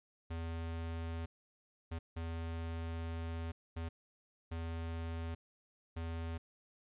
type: tone bursts at uneven times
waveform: square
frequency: 82.6 Hz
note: E2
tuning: 4 cents sharp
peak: -39 dBFS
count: 6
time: 0.3-1.26 / 1.91-1.99 / 2.16-3.52 / 3.76-3.89 / 4.51-5.35 / 5.96-6.38 s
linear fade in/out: 10 ms
effects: resampled to 8000 Hz + 13-bit